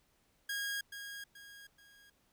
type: tone with echo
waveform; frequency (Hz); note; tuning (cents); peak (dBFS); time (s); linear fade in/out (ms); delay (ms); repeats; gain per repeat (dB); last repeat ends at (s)
sawtooth; 1635; G#6; -28; -32; 0.49-0.81; 5; 430; 3; -8; 2.1
effects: pink hiss -73 dBFS RMS until 2.32 s